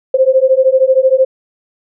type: beating tone pair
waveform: sine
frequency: 518 / 531 Hz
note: C5 / C5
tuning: -17 / +25 cents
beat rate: 13 Hz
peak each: -10 dBFS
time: 0.14-1.25 s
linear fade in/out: 5 ms
effects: none